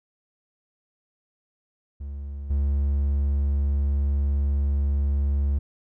triangle tone with level steps, 70.4 Hz, C#2, 27 cents sharp, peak -29 / -18 dBFS, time 2-5.59 s, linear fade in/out 10 ms, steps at 2.5 s, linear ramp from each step 5 ms, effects none

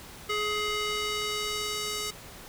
square tone with band-pass filter sweep, 420.4 Hz, G#4, 21 cents sharp, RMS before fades -31 dBFS, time 0.29-2.11 s, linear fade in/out 10 ms, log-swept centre 2400 to 6000 Hz, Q 0.81, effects pink hiss -46 dBFS RMS until 2.48 s

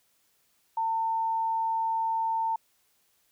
sine tone, 900 Hz, A5, 39 cents sharp, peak -25 dBFS, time 0.77-2.56 s, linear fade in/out 5 ms, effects white hiss -69 dBFS RMS until 3.31 s

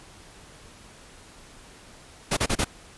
pink noise bursts, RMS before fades -23 dBFS, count 4, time 2.31-2.646 s, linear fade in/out 10 ms, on 60 ms, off 32 ms, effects pink hiss -49 dBFS RMS until 2.97 s + resampled to 24000 Hz

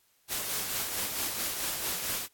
white noise with tremolo, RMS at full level -31 dBFS, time 0.28-2.28 s, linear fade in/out 50 ms, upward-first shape sine, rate 4.5 Hz, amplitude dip 40%, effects white hiss -68 dBFS RMS until 2.33 s + AAC 64 kbps

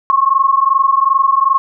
sine tone pair together, 1074 / 1096.6 Hz, C6 / C#6, +45 / -19 cents, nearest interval unison, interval 36 cents, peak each -12 dBFS, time 0.1-1.58 s, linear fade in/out 0 ms, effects none

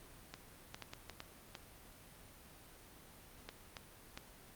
clicks, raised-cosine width 0.2 ms, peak -27 dBFS, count 10, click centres 0.34 / 0.745 / 0.823 / 0.935 / 1.097 / 1.204 / 1.552 / 3.49 / 3.768 / 4.175 s, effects pink hiss -58 dBFS RMS until 4.55 s + Opus 32 kbps

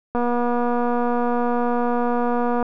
click train, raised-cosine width 1 ms, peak -10 dBFS, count 598, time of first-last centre 0.15-2.627 s, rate 241 Hz, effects none

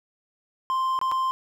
triangle tone with dropouts, 1046.5 Hz, C6, in tune, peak -20 dBFS, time 0.7-1.31 s, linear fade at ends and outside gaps 0 ms, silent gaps 0.99-1.014 / 1.115-1.12 s, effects none

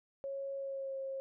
sine tone with pitch glide, 549 to 538 Hz, C#5 to C5, -17 to +48 cents, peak -37 dBFS, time 0.24-1.2 s, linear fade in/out 0 ms, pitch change -35 cents, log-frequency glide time 0.56-0.97 s, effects none

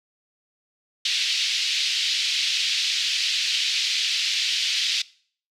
white band-pass noise, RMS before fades -24 dBFS, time 1.05-5.02 s, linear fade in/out 5 ms, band 2600 to 4600 Hz, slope 24 dB/octave, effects noise-tail reverb RT60 0.5 s tail -21 dB re dry

